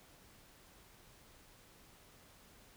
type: silence
effects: pink hiss -62 dBFS RMS until 2.76 s